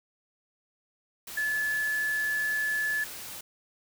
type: tone in noise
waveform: sine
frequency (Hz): 1724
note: A6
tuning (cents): -36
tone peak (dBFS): -26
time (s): 1.37-3.04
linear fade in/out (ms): 5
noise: white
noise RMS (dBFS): -41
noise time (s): 1.27-3.41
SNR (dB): +12
effects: none